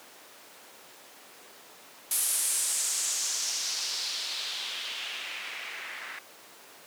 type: noise with low-pass filter sweep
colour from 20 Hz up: blue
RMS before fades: -32 dBFS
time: 2.11-6.19 s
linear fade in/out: 2 ms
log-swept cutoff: 11000 to 1800 Hz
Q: 2.5
effects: pink hiss -50 dBFS RMS until 6.86 s + high-pass 400 Hz 12 dB/octave